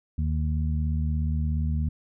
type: harmonic tone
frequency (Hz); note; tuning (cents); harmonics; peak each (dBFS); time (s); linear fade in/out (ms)
77; D#2; -17; 1 / 2 / 3; -24 / -30 / -34; 0.18-1.89; 5
effects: none